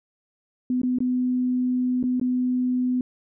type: tone with dropouts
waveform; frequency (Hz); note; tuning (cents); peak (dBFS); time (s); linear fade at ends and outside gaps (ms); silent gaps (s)
sine; 251.2; B3; +30; -20; 0.7-3.01; 2; 0.817-0.833 / 0.986-1.004 / 2.029-2.038 / 2.198-2.213
effects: none